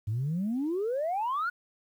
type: exponential sweep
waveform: sine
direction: up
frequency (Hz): 100.6 to 1480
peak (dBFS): -26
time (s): 0.07-1.5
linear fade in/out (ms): 10
effects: tanh soft clip ceiling -24 dBFS + 10-bit